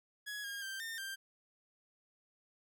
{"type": "tone with pitch steps", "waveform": "sawtooth", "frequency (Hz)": [1677, 1622, 1570, 1816, 1580], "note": ["G#6", "G#6", "G6", "A#6", "G6"], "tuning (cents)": [16, -41, 2, -46, 13], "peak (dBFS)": -37, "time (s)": [0.26, 1.16], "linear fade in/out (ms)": 20, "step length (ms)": 180, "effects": []}